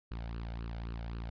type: tone with flanger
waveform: sawtooth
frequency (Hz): 57.2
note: A#1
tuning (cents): -32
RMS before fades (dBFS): -40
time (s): 0.11-1.3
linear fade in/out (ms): 5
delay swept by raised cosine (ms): 0.69 to 1.38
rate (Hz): 3.8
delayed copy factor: +0.65
effects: resampled to 11025 Hz